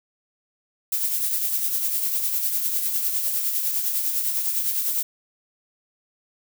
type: noise with tremolo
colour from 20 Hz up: violet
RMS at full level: -22 dBFS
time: 0.92-5.03 s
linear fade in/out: 5 ms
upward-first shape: triangle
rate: 9.9 Hz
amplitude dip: 50%
effects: none